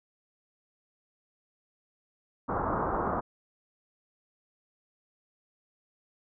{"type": "low-pass noise", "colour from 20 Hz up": "white", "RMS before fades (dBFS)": -30, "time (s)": [2.48, 3.21], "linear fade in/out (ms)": 20, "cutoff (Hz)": 1300, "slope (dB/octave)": 48, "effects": []}